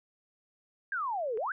sine exponential two-way sweep, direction down then up, 1651 to 415.3 to 1651 Hz, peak -30 dBFS, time 0.92-1.52 s, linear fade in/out 2 ms, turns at 1.37 s
click, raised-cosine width 0.5 ms, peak -36 dBFS, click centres 1.374 s
effects none

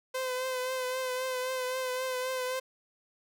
sawtooth tone with vibrato, 512 Hz, C5, 38 cents flat, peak -27 dBFS, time 0.14-2.6 s, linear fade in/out 10 ms, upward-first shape triangle, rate 3.8 Hz, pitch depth 35 cents each way, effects none

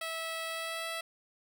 10% pulse tone with pitch glide, 652 to 658.8 Hz, E5 to E5, -19 to -1 cents, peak -27 dBFS, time 0.01-1.01 s, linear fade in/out 5 ms, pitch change +18 cents, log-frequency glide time 0.47-0.87 s, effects none

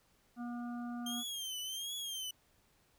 harmonic tone, 240.3 Hz, B3, 47 cents flat, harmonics 1 / 3 / 5 / 6, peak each -39 / -49 / -53 / -55 dBFS, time 0.36-1.24 s, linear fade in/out 50 ms
sawtooth tone with vibrato, 3172 Hz, G7, 20 cents sharp, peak -36 dBFS, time 1.06-2.31 s, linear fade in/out 5 ms, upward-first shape triangle, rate 1.4 Hz, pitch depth 120 cents each way
effects pink hiss -71 dBFS RMS until 2.98 s

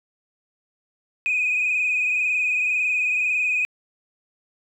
sine tone with frequency modulation, 2489 Hz, D#7, in tune, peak -18 dBFS, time 1.26-3.65 s, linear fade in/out 0 ms, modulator 21.9 Hz, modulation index 2.9, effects tanh soft clip ceiling -15 dBFS + 10-bit

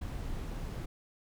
brown noise, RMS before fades -38 dBFS, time 0.01-0.86 s, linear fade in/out 10 ms, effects none

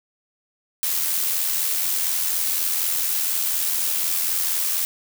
blue noise with amplitude modulation, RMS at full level -21 dBFS, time 0.83-4.85 s, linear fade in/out 0 ms, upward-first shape sine, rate 84.1 Hz, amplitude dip 40%, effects none

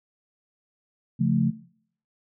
sine chord, Db augmented, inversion none, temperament equal, 138.59 / 174.61 / 220 Hz, Db3 / F3 / A3, 0 / 0 / 0 cents, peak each -24 dBFS, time 1.19-1.51 s, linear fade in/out 20 ms, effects noise-tail reverb RT60 0.6 s tail -19 dB re dry

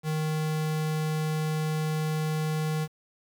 square tone, 155.56 Hz, D#3, in tune, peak -27 dBFS, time 0.03-2.88 s, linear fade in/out 50 ms, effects 9-bit

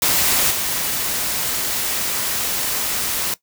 white noise with level steps, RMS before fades -17 / -22 dBFS, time 0.02-3.34 s, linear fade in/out 2 ms, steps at 0.5 s, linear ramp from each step 20 ms, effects noise-tail reverb RT60 0.1 s tail -17 dB re dry

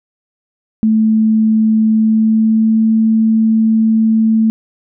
sine tone with pitch glide, 219.2 to 221.7 Hz, A3 to A3, -6 to +13 cents, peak -8 dBFS, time 0.83-4.5 s, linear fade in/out 0 ms, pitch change +19 cents, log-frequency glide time 1.91-2.88 s, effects none

